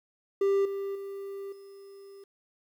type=tone with level steps; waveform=triangle; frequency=394.9 Hz; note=G4; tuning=13 cents sharp; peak=-20 / -29 / -34 / -44 dBFS; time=0.41-2.24 s; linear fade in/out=5 ms; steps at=0.65 / 0.95 / 1.52 s; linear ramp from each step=5 ms; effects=10-bit